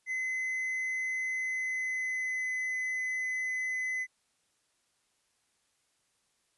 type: tone with pitch glide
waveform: triangle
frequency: 2040 to 2024 Hz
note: C7 to B6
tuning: -44 to +42 cents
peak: -29 dBFS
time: 0.06-4.07 s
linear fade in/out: 50 ms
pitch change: -14 cents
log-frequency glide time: 1.34-2.59 s
effects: white hiss -74 dBFS RMS until 6.57 s + resampled to 24000 Hz